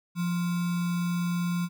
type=tone with sample-and-hold; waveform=sine; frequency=174.61 Hz; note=F3; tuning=in tune; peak=-25 dBFS; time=0.15-1.69 s; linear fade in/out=50 ms; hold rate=1225 Hz; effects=none